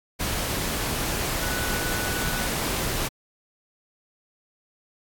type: tone in noise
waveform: sine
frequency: 1483 Hz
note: F#6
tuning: 4 cents sharp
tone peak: -32 dBFS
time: 1.41-2.48 s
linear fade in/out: 20 ms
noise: pink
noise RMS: -27 dBFS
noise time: 0.19-3.09 s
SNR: -8 dB
effects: AAC 64 kbps